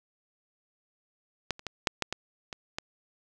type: clicks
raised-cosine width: 0.2 ms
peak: -11 / -28 / -17 / -6 / -10 / -14 / -20 / -15 dBFS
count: 8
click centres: 1.507 / 1.594 / 1.667 / 1.872 / 2.023 / 2.126 / 2.528 / 2.785 s
effects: none